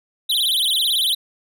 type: tone with vibrato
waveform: square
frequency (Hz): 3486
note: A7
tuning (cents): -17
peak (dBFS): -17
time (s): 0.29-1.15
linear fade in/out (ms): 10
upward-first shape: sine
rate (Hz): 18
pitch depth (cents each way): 240
effects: none